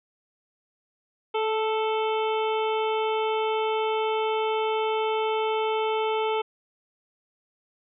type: harmonic tone with a mistuned harmonic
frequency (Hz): 440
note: A4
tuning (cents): 0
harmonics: 1 / 2 / 3 / 5 / 6 / 7 / 8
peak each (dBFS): -25 / -28 / -34 / -38 / -39 / -38 / -45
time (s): 1.34-6.42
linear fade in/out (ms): 10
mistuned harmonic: 1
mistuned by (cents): -16
effects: none